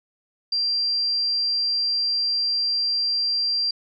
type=tone; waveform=sine; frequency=4725 Hz; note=D8; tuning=10 cents sharp; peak=-20 dBFS; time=0.52-3.71 s; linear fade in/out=5 ms; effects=none